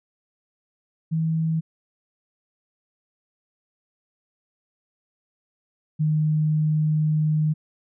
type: tone pair in turn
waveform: sine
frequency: 160.9 / 153.98 Hz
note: E3 / D#3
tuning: -42 / -18 cents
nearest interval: minor second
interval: 76 cents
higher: first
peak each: -20 / -18 dBFS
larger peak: second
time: 1.11-1.61 / 5.99-7.54 s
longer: second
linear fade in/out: 20 ms
effects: none